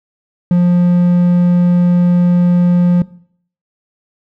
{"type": "tone", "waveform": "triangle", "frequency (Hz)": 176.3, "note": "F3", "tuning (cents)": 17, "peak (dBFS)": -5, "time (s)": [0.51, 3.02], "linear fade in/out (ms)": 2, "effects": ["noise-tail reverb RT60 0.6 s tail -20 dB re dry"]}